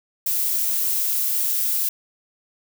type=noise; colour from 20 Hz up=violet; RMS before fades=-22 dBFS; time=0.26-1.89 s; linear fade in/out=5 ms; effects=none